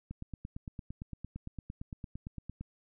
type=click train; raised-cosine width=5 ms; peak=-28 dBFS; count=23; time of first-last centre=0.11-2.61 s; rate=8.8 Hz; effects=none